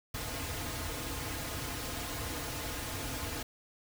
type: noise with comb filter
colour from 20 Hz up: pink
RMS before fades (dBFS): -38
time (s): 0.14-3.43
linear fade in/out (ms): 5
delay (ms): 5.2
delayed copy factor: -0.95
effects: none